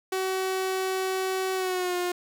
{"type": "tone with pitch glide", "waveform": "sawtooth", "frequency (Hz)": [377.6, 356.4], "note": ["F#4", "F4"], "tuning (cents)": [35, 35], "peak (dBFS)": -22, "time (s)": [0.12, 2.12], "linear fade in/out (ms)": 5, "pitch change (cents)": -100, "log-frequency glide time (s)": [1.54, 1.96], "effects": ["8-bit"]}